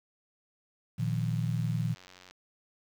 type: chord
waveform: sine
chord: Bb suspended fourth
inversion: none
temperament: just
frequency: 116.54 / 155.39 / 174.81 Hz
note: Bb2 / Eb3 / F3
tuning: 0 / -2 / +2 cents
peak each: -30 / -32 / -35 dBFS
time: 0.98-1.95 s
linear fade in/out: 20 ms
type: click train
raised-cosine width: 0.2 ms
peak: -34 dBFS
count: 121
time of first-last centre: 1-2.31 s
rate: 91.6 Hz
effects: 9-bit